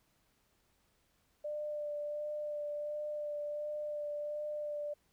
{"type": "tone with vibrato", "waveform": "sine", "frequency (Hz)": 594, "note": "D5", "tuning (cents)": 20, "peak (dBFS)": -36, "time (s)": [1.44, 4.94], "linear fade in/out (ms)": 10, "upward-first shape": "sine", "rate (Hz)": 1.4, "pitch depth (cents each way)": 15, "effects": ["pink hiss -74 dBFS RMS until 5.12 s"]}